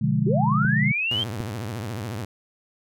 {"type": "chord", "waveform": "sine", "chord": "B diminished seventh", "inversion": "none", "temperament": "equal", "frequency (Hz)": [123.47, 146.83, 174.61, 207.7], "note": ["B2", "D3", "F3", "Ab3"], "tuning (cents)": [0, 0, 0, 0], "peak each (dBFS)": [-25, -23, -27, -24], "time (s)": [0.01, 0.92], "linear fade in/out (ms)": 10}
{"type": "linear sweep", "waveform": "sine", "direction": "up", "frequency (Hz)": [329.6, 3205], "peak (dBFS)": -22, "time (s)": [0.26, 1.24], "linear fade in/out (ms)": 10}
{"type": "clicks", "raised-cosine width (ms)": 3, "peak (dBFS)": [-23, -19], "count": 2, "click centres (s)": [0.648, 1.403]}
{"type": "tone with vibrato", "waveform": "sawtooth", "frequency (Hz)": 110, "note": "A2", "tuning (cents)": 0, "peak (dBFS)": -25, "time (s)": [1.11, 2.25], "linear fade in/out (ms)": 5, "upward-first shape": "triangle", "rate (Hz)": 14, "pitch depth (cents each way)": 270}
{"effects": []}